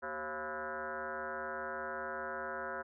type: tone with frequency modulation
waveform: sine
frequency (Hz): 997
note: B5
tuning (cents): +16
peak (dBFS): -37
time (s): 0.02-2.83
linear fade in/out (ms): 20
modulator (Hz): 153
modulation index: 4.1
effects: none